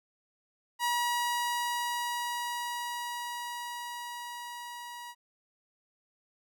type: tone with level ramp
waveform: sawtooth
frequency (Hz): 961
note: B5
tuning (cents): -48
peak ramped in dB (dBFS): -23 to -38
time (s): 0.79-5.15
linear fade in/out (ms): 50
effects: none

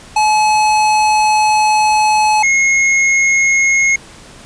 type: tone pair in turn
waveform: square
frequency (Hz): 855 / 2160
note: A5 / C#7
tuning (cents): -50 / -45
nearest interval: octave + major third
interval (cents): 1605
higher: second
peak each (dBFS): -10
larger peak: neither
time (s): 0.16-2.43 / 2.43-3.96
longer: first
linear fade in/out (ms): 5
effects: pink hiss -38 dBFS RMS until 4.45 s + resampled to 22050 Hz

